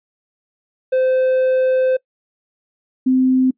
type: tone pair in turn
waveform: triangle / sine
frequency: 517 / 258.5 Hz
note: C5 / C4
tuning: -21 / -21 cents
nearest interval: octave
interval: 1200 cents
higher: first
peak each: -11 dBFS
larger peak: neither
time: 0.92-1.97 / 3.06-3.51 s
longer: first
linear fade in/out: 10 ms
effects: noise-tail reverb RT60 0.1 s tail -24 dB re dry + resampled to 8000 Hz